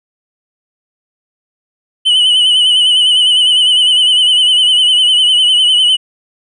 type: tone with vibrato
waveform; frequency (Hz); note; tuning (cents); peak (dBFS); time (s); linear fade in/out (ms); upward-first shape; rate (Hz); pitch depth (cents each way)
triangle; 2992; F#7; +19; -5; 2.05-5.97; 20; sine; 9.9; 55
effects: resampled to 24000 Hz